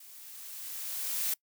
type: noise with level ramp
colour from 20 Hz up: blue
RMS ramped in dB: -52 to -30 dBFS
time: 0-1.34 s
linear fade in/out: 5 ms
effects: noise-tail reverb RT60 0.1 s tail -24 dB re dry